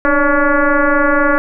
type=tone with frequency modulation; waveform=sine; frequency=560 Hz; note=C#5; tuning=18 cents sharp; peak=-9 dBFS; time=0.05-1.38 s; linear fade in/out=0 ms; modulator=286 Hz; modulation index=4; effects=none